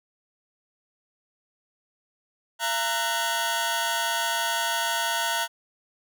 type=tone cluster; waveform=sawtooth; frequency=678 / 924 / 1491 / 3344 Hz; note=E5 / A#5 / F#6 / G#7; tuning=+49 / -16 / +13 / +11 cents; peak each=-28 / -24 / -26 / -29 dBFS; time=2.59-5.48 s; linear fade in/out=50 ms; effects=none